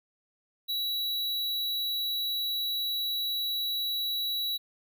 square tone, 3914 Hz, B7, 16 cents flat, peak -29 dBFS, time 0.68-4.58 s, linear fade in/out 20 ms, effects none

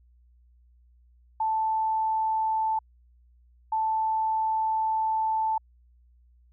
sine tone bursts at uneven times, 880 Hz, A5, in tune, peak -23 dBFS, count 2, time 1.4-2.79 / 3.72-5.58 s, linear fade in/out 5 ms, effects added 60 Hz sine -56 dBFS peak until 6.52 s

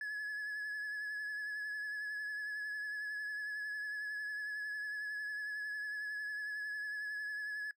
triangle tone with vibrato, 1700 Hz, G#6, 40 cents sharp, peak -35 dBFS, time 0.01-7.71 s, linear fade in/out 2 ms, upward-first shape triangle, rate 11 Hz, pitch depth 33 cents each way, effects noise-tail reverb RT60 0.1 s tail -23 dB re dry + tanh soft clip ceiling -31 dBFS

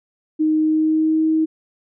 sine tone with pitch glide, 311.1 to 316.7 Hz, D#4 to D#4, 0 to +31 cents, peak -14 dBFS, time 0.39-1.46 s, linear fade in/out 20 ms, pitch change +31 cents, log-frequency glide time 0.58-1.24 s, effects none

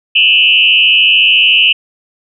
sine tone with frequency modulation, 2794 Hz, F7, in tune, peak -5 dBFS, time 0.15-1.73 s, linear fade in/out 10 ms, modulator 93.5 Hz, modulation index 2.6, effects none

